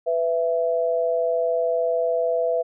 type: tone pair together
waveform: sine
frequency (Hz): 497.8 / 664.5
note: B4 / E5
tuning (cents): +14 / +14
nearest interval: perfect fourth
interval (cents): 500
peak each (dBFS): -22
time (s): 0.06-2.63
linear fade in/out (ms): 20
effects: none